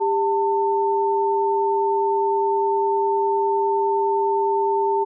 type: tone pair together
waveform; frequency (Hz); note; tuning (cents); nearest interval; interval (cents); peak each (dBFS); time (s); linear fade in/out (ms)
sine; 398.1 / 895.1; G4 / A5; +27 / +29; octave + major second; 1402; -20; 0-5.05; 20
effects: none